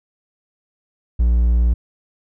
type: tone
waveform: triangle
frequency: 58.9 Hz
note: A#1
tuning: 19 cents sharp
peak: -10 dBFS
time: 1.19-1.74 s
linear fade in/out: 10 ms
effects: none